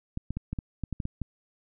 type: clicks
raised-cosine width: 5 ms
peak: -19 dBFS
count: 10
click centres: 0.174 / 0.306 / 0.37 / 0.53 / 0.588 / 0.837 / 0.927 / 1.002 / 1.054 / 1.217 s
effects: none